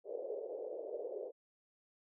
white band-pass noise, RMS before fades -43 dBFS, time 0.04-1.32 s, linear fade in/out 50 ms, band 410 to 560 Hz, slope 48 dB/octave, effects none

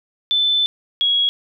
sine tone pair in turn, 3520 / 3322 Hz, A7 / G#7, 0 / 0 cents, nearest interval minor second, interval 100 cents, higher first, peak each -14 dBFS, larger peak neither, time 0.31-0.66 / 1.01-1.29 s, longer first, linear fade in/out 0 ms, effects none

